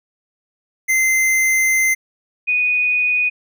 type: tone pair in turn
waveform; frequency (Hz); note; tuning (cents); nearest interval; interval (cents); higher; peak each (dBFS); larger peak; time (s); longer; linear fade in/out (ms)
square / sine; 2074 / 2478; C7 / D#7; -16 / -8; minor third; 308; second; -14; neither; 0.88-1.95 / 2.47-3.3; first; 20
effects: none